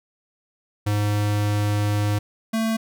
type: tone pair in turn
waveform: square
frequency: 103.83 / 223.5 Hz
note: G#2 / A3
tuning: 0 / +27 cents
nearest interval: octave + minor second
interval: 1327 cents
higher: second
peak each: -20 / -21 dBFS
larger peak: first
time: 0.86-2.19 / 2.53-2.77 s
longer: first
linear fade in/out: 10 ms
effects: none